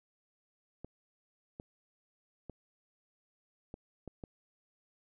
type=clicks; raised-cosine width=2 ms; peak=-30 dBFS; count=6; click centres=0.846 / 1.599 / 2.497 / 3.741 / 4.077 / 4.238 s; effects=none